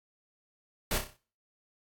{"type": "noise with echo", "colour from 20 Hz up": "pink", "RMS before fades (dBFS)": -30, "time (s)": [0.91, 0.98], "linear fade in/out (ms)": 2, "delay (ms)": 31, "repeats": 6, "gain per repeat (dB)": -6, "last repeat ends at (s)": 1.166, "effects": ["noise-tail reverb RT60 0.4 s tail -20 dB re dry", "AAC 64 kbps"]}